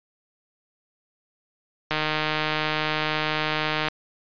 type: click train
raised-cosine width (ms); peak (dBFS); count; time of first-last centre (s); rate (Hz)
0.3; -8; 305; 1.91-3.884; 154
effects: resampled to 11025 Hz